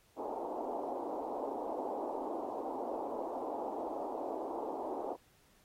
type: band-pass noise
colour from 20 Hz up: white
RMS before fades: -39 dBFS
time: 0.16-5.17 s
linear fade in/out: 50 ms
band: 260 to 910 Hz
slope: 48 dB/octave
effects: pink hiss -68 dBFS RMS until 5.64 s + AAC 48 kbps